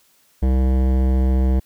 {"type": "tone with hard clipping", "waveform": "sine", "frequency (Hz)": 64.8, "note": "C2", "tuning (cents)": -16, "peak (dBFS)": -16, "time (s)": [0.42, 1.6], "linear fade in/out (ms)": 10, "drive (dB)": 16, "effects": ["white hiss -58 dBFS RMS until 1.65 s"]}